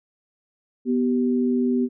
sine tone pair together, 246.9 / 387.1 Hz, B3 / G4, 0 / -22 cents, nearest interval minor sixth, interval 778 cents, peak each -19 / -25 dBFS, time 0.85-1.89 s, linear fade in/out 50 ms, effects none

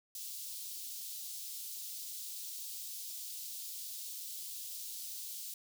white high-pass noise, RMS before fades -44 dBFS, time 0.15-5.54 s, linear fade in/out 2 ms, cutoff 3600 Hz, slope 24 dB/octave, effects none

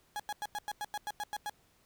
35% pulse tone bursts, 833 Hz, G#5, 5 cents sharp, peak -33 dBFS, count 11, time 0.16-1.496 s, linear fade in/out 0 ms, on 36 ms, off 94 ms, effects pink hiss -68 dBFS RMS until 1.85 s

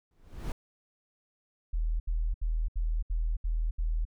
brown noise with exponential growth, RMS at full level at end -29 dBFS, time 0.11-0.52 s, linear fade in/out 2 ms, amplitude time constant 89 ms
sine tone bursts, 40.14 Hz, E1, 45 cents flat, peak -26 dBFS, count 7, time 1.73-4.052 s, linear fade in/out 10 ms, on 270 ms, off 72 ms
effects none

